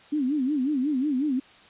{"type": "tone with vibrato", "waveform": "sine", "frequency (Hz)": 277.2, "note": "C#4", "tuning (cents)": 0, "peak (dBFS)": -22, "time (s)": [0.12, 1.4], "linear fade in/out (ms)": 10, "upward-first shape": "sine", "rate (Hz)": 5.5, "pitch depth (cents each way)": 180, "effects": ["white hiss -52 dBFS RMS until 1.69 s", "resampled to 8000 Hz"]}